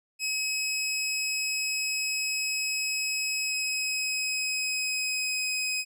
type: tone with pitch glide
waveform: 20% pulse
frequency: 2550 to 2524 Hz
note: D#7 to D#7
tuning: +42 to +24 cents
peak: -22 dBFS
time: 0.19-5.85 s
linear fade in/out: 50 ms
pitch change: -18 cents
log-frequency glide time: 3.45-5.51 s
effects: none